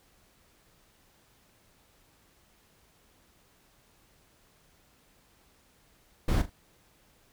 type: noise with echo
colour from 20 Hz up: brown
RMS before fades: -25 dBFS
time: 6.28-6.42 s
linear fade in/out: 5 ms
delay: 40 ms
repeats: 2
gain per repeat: -12 dB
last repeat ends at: 6.5 s
effects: pink hiss -64 dBFS RMS until 7.32 s